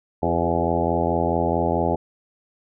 harmonic tone with a mistuned harmonic, 84.6 Hz, E2, 45 cents sharp, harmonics 1 / 2 / 3 / 4 / 5 / 6 / 7 / 8 / 9 / 10, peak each -28 / -28 / -28 / -28 / -28 / -28 / -28 / -28 / -28 / -28 dBFS, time 0.22-1.96 s, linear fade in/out 10 ms, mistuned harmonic 5, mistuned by -25 cents, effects none

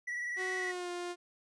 triangle tone with vibrato, 1941 Hz, B6, 31 cents flat, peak -33 dBFS, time 0.07-0.72 s, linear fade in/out 10 ms, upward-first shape square, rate 20 Hz, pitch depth 29 cents each way
sawtooth tone with pitch glide, 370.6 to 352.4 Hz, F#4 to F4, +3 to +16 cents, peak -33 dBFS, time 0.36-1.16 s, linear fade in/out 50 ms, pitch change -87 cents, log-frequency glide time 0.56-0.9 s
effects resampled to 22050 Hz

